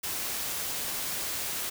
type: noise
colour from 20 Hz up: white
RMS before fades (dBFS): -33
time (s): 0.03-1.7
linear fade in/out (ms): 10
effects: none